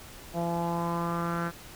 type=tone with low-pass filter sweep; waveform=sawtooth; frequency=170 Hz; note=F3; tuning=46 cents flat; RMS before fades=-30 dBFS; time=0.33-1.52 s; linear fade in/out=50 ms; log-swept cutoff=720 to 1500 Hz; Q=4.5; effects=pink hiss -47 dBFS RMS until 1.75 s